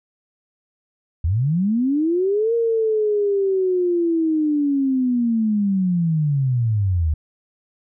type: linear two-way sweep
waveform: sine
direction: up then down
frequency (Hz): 73.42 to 467.8 to 73.42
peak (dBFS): -16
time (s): 1.24-7.14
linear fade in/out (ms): 5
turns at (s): 2.54
effects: none